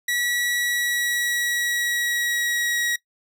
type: tone with pitch glide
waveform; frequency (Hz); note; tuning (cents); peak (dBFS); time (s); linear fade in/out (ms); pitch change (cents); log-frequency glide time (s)
sawtooth; 1935 to 1907.3; B6 to A#6; -36 to +39; -18; 0.08-2.96; 5; -25; 0.51-2.81
effects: noise-tail reverb RT60 0.1 s tail -21 dB re dry